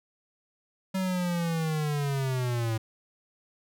square linear sweep, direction down, 191 to 110 Hz, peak -27 dBFS, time 0.94-2.78 s, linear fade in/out 10 ms, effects none

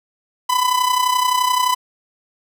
45% pulse tone with amplitude modulation, 1001 Hz, B5, 23 cents sharp, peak -12 dBFS, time 0.49-1.75 s, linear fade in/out 10 ms, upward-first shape sine, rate 31.6 Hz, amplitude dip 65%, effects none

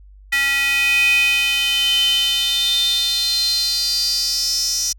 square tone with high-pass filter sweep, 277.2 Hz, C#4, in tune, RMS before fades -18 dBFS, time 0.32-4.93 s, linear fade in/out 10 ms, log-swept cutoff 2100 to 5700 Hz, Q 8.8, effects added 49 Hz sine -41 dBFS peak until 4.98 s

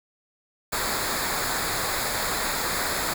pink noise with comb filter, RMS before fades -27 dBFS, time 0.72-3.14 s, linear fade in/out 10 ms, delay 0.34 ms, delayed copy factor -0.7, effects none

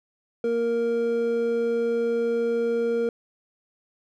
triangle tone pair together, 233.1 / 466.5 Hz, A#3 / A#4, 0 / +1 cents, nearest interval octave, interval 1201 cents, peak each -28 / -20 dBFS, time 0.44-3.09 s, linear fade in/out 2 ms, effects none

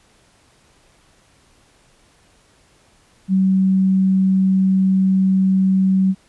sine tone, 190 Hz, F#3, 46 cents sharp, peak -12 dBFS, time 3.28-6.15 s, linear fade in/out 50 ms, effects pink hiss -55 dBFS RMS until 6.28 s + resampled to 24000 Hz

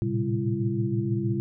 sine tone cluster, 112.2 / 118.5 / 133.9 / 199.1 / 338.3 Hz, A2 / A#2 / C3 / G3 / E4, +34 / +29 / +40 / +27 / +45 cents, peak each -30 dBFS, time 0.02-1.4 s, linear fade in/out 0 ms, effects none

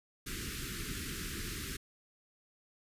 pink band-stop noise, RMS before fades -40 dBFS, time 0.26-1.77 s, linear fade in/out 10 ms, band 410 to 1300 Hz, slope 48 dB/octave, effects resampled to 32000 Hz

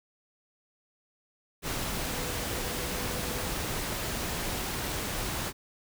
sine tone in noise, 493.9 Hz, B4, in tune, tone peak -43 dBFS, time 2.05-3.51 s, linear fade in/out 50 ms, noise pink, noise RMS -33 dBFS, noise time 1.62-5.53 s, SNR -13 dB, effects none

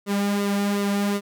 sawtooth tone with flanger, 201.9 Hz, G#3, 49 cents flat, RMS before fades -23 dBFS, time 0.06-1.21 s, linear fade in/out 50 ms, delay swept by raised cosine 1.2 to 3.1 ms, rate 2.7 Hz, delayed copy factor -0.6, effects none

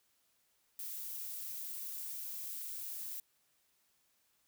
violet noise, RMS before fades -43 dBFS, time 0.79-3.2 s, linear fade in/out 2 ms, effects white hiss -75 dBFS RMS until 4.47 s

